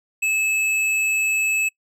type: tone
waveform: square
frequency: 2600 Hz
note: E7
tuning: 24 cents flat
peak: -19 dBFS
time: 0.22-1.69 s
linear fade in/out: 10 ms
effects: noise-tail reverb RT60 0.1 s tail -23 dB re dry + low-pass 12000 Hz 12 dB/octave